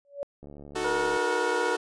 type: tone with exponential growth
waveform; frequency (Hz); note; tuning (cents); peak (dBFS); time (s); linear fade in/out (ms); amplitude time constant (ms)
sine; 567; C#5; +39; -26; 0.05-0.23; 0; 39
type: click train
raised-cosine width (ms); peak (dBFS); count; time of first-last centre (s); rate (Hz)
2; -32; 54; 0.43-1.164; 72.2
type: chord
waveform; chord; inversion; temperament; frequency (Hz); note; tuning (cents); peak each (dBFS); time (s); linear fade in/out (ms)
sawtooth; D# diminished; none; equal with one note detuned; 311.1 / 370 / 442.8; D#4 / F#4 / A4; 0 / 0 / +11; -32 / -27 / -28; 0.75-1.77; 10
type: harmonic tone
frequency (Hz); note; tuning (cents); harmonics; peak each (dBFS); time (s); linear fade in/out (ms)
479; A#4; +47; 1 / 2 / 3; -29 / -31 / -31; 0.84-1.76; 10
effects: resampled to 22050 Hz